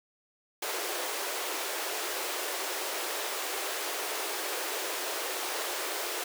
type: high-pass noise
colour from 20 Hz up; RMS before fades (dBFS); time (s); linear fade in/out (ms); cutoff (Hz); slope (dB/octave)
pink; -34; 0.62-6.24; 5; 350; 48
effects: none